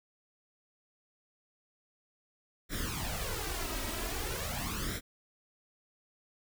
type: noise with flanger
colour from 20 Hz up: pink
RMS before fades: -36 dBFS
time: 2.69-5.01 s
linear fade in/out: 50 ms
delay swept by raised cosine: 0.54 to 3.14 ms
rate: 0.44 Hz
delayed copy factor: +0.75
effects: none